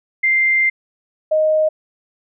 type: tone pair in turn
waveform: sine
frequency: 2093 / 622.3 Hz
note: C7 / D#5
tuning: 0 / 0 cents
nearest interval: octave + major sixth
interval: 2100 cents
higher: first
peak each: -12 dBFS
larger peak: neither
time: 0.23-0.7 / 1.31-1.69 s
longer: first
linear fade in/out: 10 ms
effects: none